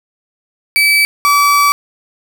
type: tone pair in turn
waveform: 35% pulse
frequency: 2300 / 1150.7 Hz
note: D7 / D6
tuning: -37 / -36 cents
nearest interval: octave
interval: 1199 cents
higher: first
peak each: -6 dBFS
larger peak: neither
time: 0.76-1.05 / 1.25-1.72 s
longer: second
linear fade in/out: 0 ms
effects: none